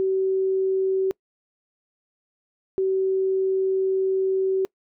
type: tone pair in turn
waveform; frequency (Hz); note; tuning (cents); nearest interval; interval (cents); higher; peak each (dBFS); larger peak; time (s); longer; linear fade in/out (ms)
sine; 381.4 / 381.4; G4 / G4; -47 / -47; unison; 0; neither; -19; neither; 0-1.11 / 2.78-4.65; second; 0
effects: noise-tail reverb RT60 0.1 s tail -25 dB re dry